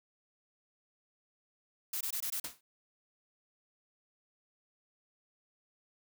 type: noise bursts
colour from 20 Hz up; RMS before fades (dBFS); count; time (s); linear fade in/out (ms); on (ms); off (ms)
blue; -36; 5; 1.93-2.4; 5; 78; 20
type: noise with exponential decay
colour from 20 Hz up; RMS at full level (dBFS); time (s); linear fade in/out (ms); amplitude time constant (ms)
white; -35; 2.44-2.61; 5; 35
effects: none